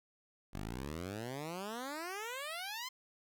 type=exponential sweep; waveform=10% pulse; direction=up; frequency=45.81 to 1058 Hz; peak=-32 dBFS; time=0.53-2.89 s; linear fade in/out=10 ms; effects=none